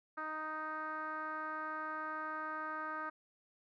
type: tone with low-pass filter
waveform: 10% pulse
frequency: 311.1 Hz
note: D#4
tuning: in tune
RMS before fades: -41 dBFS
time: 0.17-3.1 s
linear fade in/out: 10 ms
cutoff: 1400 Hz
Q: 5.6
effects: none